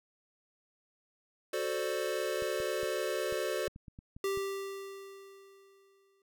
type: chord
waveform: square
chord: D dominant seventh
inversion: first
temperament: equal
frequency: 370 / 440 / 523.3 / 587.3 Hz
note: F#4 / A4 / C5 / D5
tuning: 0 / 0 / 0 / 0 cents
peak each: -38 dBFS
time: 1.53-3.68 s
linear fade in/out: 5 ms
type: clicks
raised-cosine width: 5 ms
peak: -35 dBFS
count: 10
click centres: 2.423 / 2.602 / 2.832 / 3.325 / 3.679 / 3.761 / 3.882 / 3.989 / 4.165 / 4.374 s
type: tone with exponential decay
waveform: square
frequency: 392 Hz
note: G4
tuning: in tune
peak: -30 dBFS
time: 4.24-6.22 s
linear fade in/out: 2 ms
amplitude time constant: 430 ms
effects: none